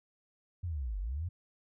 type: linear two-way sweep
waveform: sine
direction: down then up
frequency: 92.8 to 44.53 to 92.8 Hz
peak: -33 dBFS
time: 0.63-1.29 s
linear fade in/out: 10 ms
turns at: 0.99 s
effects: none